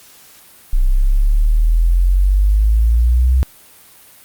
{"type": "exponential sweep", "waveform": "sine", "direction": "up", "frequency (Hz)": [30.87, 65.41], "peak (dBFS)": -9, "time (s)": [0.73, 3.43], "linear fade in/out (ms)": 0, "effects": ["white hiss -44 dBFS RMS until 4.24 s", "Opus 48 kbps"]}